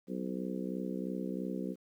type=harmonic tone with a mistuned harmonic; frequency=63 Hz; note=B1; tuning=35 cents sharp; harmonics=3 / 4 / 5 / 6 / 7 / 8; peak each=-38 / -40 / -42 / -44 / -45 / -46 dBFS; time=0.07-1.76 s; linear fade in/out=50 ms; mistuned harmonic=8; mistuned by=+34 cents; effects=11-bit